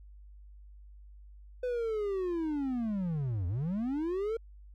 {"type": "linear two-way sweep", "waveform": "triangle", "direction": "down then up", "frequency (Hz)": [506, 82.41, 463.7], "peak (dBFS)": -28, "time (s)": [1.63, 4.37], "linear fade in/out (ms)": 5, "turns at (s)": 3.47, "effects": ["added 50 Hz sine -49 dBFS peak until 4.74 s"]}